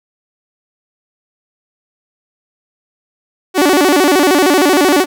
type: tone with vibrato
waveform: sawtooth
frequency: 329.6 Hz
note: E4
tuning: in tune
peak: -4 dBFS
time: 3.54-5.06 s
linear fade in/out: 50 ms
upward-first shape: square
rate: 13 Hz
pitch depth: 220 cents each way
effects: none